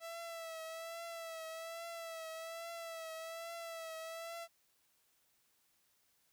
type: tone with vibrato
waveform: sawtooth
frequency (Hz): 659.3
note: E5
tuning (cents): 0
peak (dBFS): -40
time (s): 0-4.48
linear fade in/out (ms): 50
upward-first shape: triangle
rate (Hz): 1.2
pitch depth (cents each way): 47
effects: white hiss -75 dBFS RMS until 6.32 s